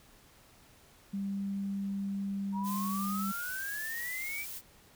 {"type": "tone", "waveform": "sine", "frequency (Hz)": 197.7, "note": "G3", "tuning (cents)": 15, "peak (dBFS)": -32, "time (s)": [1.13, 3.32], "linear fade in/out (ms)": 10}
{"type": "exponential sweep", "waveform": "sine", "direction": "up", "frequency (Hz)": [932.3, 2352], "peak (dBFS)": -36, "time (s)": [2.52, 4.46], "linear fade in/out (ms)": 50}
{"type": "noise", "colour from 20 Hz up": "blue", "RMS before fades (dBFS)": -42, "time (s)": [2.63, 4.62], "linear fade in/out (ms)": 50}
{"effects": ["pink hiss -60 dBFS RMS until 4.95 s"]}